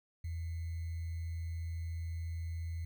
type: tone with sample-and-hold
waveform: sine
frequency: 83 Hz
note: E2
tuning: 12 cents sharp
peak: -36 dBFS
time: 0.24-2.85 s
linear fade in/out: 5 ms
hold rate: 2100 Hz
effects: none